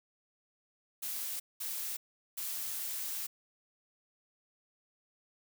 blue noise bursts at uneven times, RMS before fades -38 dBFS, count 3, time 1.02-1.4 / 1.6-1.97 / 2.37-3.27 s, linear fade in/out 10 ms, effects none

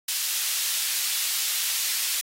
pink high-pass noise, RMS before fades -27 dBFS, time 0.08-2.21 s, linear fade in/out 5 ms, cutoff 3300 Hz, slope 12 dB/octave, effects AAC 48 kbps

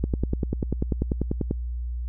click train, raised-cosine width 3 ms, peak -11 dBFS, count 16, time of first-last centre 0.04-1.511 s, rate 10.2 Hz, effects added 60 Hz sine -27 dBFS peak until 2.08 s

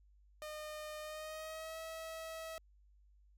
sawtooth tone with pitch glide, 610 to 646.3 Hz, D#5 to E5, -34 to -34 cents, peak -40 dBFS, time 0.42-2.58 s, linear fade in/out 0 ms, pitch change +100 cents, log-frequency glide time 1-1.79 s, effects added 50 Hz sine -63 dBFS peak until 3.37 s

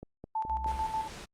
click train, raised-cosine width 2 ms, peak -29 dBFS, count 4, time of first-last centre 0.03-0.662 s, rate 4.75 Hz
sine tone with tremolo, 880 Hz, A5, in tune, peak -28 dBFS, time 0.35-1.08 s, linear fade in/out 5 ms, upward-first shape square, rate 6.8 Hz, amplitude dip 60%
triangle tone, 65.1 Hz, C2, 8 cents flat, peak -34 dBFS, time 0.47-0.85 s, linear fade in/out 50 ms
pink noise, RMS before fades -44 dBFS, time 0.66-1.26 s, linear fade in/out 20 ms
effects low-pass 8000 Hz 12 dB/octave + Opus 48 kbps

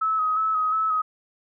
sine tone with vibrato, 1281 Hz, E6, 50 cents flat, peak -20 dBFS, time 0.01-1.02 s, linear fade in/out 10 ms, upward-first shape square, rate 2.8 Hz, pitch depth 26 cents each way, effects none

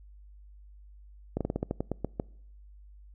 slowing click train, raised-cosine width 2 ms, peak -16 dBFS, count 11, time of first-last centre 1.37-2.199 s, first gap 37 ms, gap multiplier 1.17, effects noise-tail reverb RT60 0.7 s tail -25 dB re dry + added 50 Hz sine -49 dBFS peak until 3.14 s

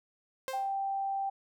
sawtooth tone with exponential decay, 526 Hz, C5, 9 cents sharp, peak -28 dBFS, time 0.48-0.76 s, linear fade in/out 0 ms, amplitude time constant 60 ms
sine tone, 784 Hz, G5, in tune, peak -30 dBFS, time 0.53-1.3 s, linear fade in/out 10 ms
effects none

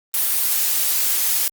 blue noise, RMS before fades -19 dBFS, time 0.14-1.48 s, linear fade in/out 2 ms, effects Opus 32 kbps

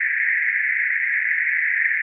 pink band-pass noise, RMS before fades -21 dBFS, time 0-2.02 s, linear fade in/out 10 ms, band 1700 to 2200 Hz, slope 96 dB/octave, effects none

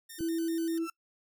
5% pulse tone with vibrato, 1661.2 Hz, G#6, in tune, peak -34 dBFS, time 0.09-0.79 s, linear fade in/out 10 ms, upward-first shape square, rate 5.1 Hz, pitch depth 160 cents each way
sine tone, 329.6 Hz, E4, in tune, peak -28 dBFS, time 0.18-0.88 s, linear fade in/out 50 ms
click, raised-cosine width 3 ms, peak -28 dBFS, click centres 0.207 s
35% pulse tone with exponential growth, 1336 Hz, E6, 23 cents sharp, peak -33 dBFS, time 0.72-0.9 s, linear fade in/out 5 ms, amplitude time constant 39 ms
effects noise-tail reverb RT60 0.1 s tail -24 dB re dry

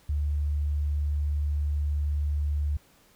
sine tone, 73.42 Hz, D2, in tune, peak -24 dBFS, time 0.09-2.77 s, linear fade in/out 5 ms, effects pink hiss -60 dBFS RMS until 3.15 s

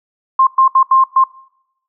sine tone bursts at uneven times, 1058 Hz, C6, 19 cents sharp, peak -6 dBFS, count 5, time 0.39-0.47 / 0.58-0.68 / 0.75-0.83 / 0.91-1.04 / 1.16-1.24 s, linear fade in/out 5 ms, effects noise-tail reverb RT60 0.8 s tail -23 dB re dry

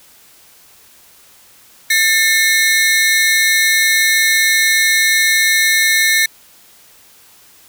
sawtooth ring-modulated tone, 1975.5 Hz, B6, in tune, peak -4 dBFS, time 1.9-6.26 s, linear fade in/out 5 ms, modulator 187 Hz, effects white hiss -46 dBFS RMS until 7.68 s

